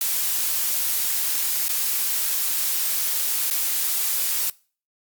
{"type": "noise with dropouts", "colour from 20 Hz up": "blue", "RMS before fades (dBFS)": -23, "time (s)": [0.01, 4.5], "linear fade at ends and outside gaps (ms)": 2, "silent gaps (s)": [[1.683, 1.691], [3.502, 3.509]], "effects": ["noise-tail reverb RT60 0.4 s tail -23 dB re dry", "Opus 48 kbps"]}